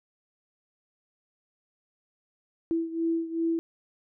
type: beating tone pair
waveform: sine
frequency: 329.6 / 332.2 Hz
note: E4 / E4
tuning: 0 / +13 cents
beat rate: 2.6 Hz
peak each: -27 / -31 dBFS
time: 2.71-3.59 s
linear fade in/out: 0 ms
effects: none